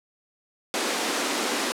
pink high-pass noise, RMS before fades -26 dBFS, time 0.74-1.72 s, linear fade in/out 0 ms, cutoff 230 Hz, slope 48 dB/octave, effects low-pass 9000 Hz 12 dB/octave

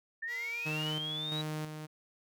sine linear sweep, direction up, 1765 to 3917 Hz, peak -35 dBFS, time 0.22-1.42 s, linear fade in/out 10 ms
5% pulse tone with vibrato, 467 Hz, A#4, 3 cents sharp, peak -35 dBFS, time 0.27-0.96 s, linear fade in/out 50 ms, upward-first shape triangle, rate 7.8 Hz, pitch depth 10 cents each way
sawtooth tone with tremolo, 154.1 Hz, D#3, 16 cents flat, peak -31 dBFS, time 0.65-1.87 s, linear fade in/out 20 ms, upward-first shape square, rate 1.5 Hz, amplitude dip 50%
effects none

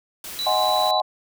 white noise, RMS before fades -35 dBFS, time 0.24-0.91 s, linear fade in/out 2 ms
sine tone, 3951 Hz, B7, in tune, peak -24 dBFS, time 0.39-1 s, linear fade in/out 0 ms
sine chord, Ab dominant seventh, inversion second, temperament equal, 622.3 / 740 / 830.6 / 1046.5 Hz, Eb5 / Gb5 / Ab5 / C6, 0 / 0 / 0 / 0 cents, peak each -24 / -22 / -24 / -26 dBFS, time 0.46-1.02 s, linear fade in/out 10 ms
effects none

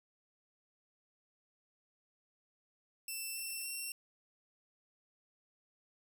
5% pulse tone with pitch steps, 2669 / 2691 / 2722 Hz, E7 / E7 / F7, +21 / +35 / -45 cents, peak -31 dBFS, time 3.08-3.92 s, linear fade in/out 2 ms, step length 280 ms, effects none

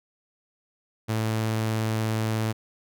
sawtooth tone, 110.4 Hz, A2, 6 cents sharp, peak -20 dBFS, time 1.08-2.53 s, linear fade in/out 20 ms, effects none

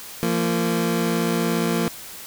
25% pulse tone pair together, 171.8 / 229.3 Hz, F3 / A#3, -28 / -28 cents, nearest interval perfect fourth, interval 500 cents, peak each -19 dBFS, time 0.23-1.88 s, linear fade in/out 0 ms, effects white hiss -38 dBFS RMS until 2.26 s

